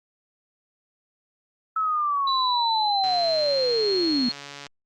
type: linear sweep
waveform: sine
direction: down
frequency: 1309 to 232.6 Hz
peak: -21 dBFS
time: 1.76-4.29 s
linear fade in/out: 5 ms
type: tone with pitch glide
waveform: sine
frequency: 3951 to 4284 Hz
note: B7 to C8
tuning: 0 to +40 cents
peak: -25 dBFS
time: 2.27-4.32 s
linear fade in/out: 5 ms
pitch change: +140 cents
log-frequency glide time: 2.49-4.05 s
type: click train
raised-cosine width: 0.2 ms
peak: -21 dBFS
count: 232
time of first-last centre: 3.04-4.667 s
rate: 142 Hz
effects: Opus 32 kbps